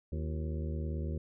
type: harmonic tone with a mistuned harmonic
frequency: 77.78 Hz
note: D#2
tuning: in tune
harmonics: 1 / 2 / 3 / 4 / 5 / 6 / 7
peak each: -34 / -40 / -44 / -46 / -48 / -50 / -51 dBFS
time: 0.12-1.18 s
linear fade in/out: 5 ms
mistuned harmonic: 4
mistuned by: +150 cents
effects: none